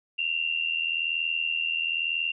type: tone pair together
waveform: sine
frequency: 2722 / 2803 Hz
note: F7 / F7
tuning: -45 / +6 cents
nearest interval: minor second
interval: 51 cents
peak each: -28 dBFS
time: 0.18-2.32 s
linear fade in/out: 10 ms
effects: none